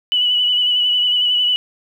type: tone with vibrato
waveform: sine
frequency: 2960 Hz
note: F#7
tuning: in tune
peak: -13 dBFS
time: 0.12-1.56 s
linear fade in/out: 0 ms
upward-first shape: sine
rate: 11 Hz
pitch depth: 28 cents each way
effects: 8-bit